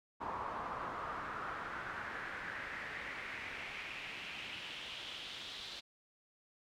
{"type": "noise with band-pass filter sweep", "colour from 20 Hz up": "brown", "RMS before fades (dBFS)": -44, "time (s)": [0.2, 5.81], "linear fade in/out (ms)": 20, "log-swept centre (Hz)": [1000, 3800], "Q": 3.3, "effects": []}